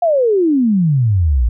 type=exponential sweep; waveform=sine; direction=down; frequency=714 to 54 Hz; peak=-10 dBFS; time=0.02-1.49 s; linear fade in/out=5 ms; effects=none